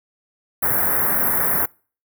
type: band-stop noise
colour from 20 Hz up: white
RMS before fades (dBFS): -19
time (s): 0.62-1.66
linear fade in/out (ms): 10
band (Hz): 1900 to 11000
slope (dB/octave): 48
effects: noise-tail reverb RT60 0.4 s tail -26 dB re dry + high-pass 60 Hz 12 dB/octave